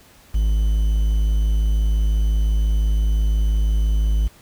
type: tone with quantisation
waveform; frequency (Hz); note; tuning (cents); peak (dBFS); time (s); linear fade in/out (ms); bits
triangle; 52.9; G#1; +33; -13; 0.34-4.28; 10; 7
effects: pink hiss -50 dBFS RMS until 4.41 s